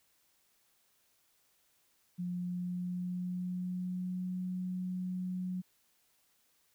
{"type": "tone with pitch glide", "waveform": "sine", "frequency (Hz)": [177.8, 182.9], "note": ["F3", "F#3"], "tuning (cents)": [31, -20], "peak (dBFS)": -34, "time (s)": [2.18, 5.62], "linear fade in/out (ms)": 20, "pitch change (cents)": 49, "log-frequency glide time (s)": [2.32, 4.35], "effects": ["white hiss -72 dBFS RMS until 6.74 s"]}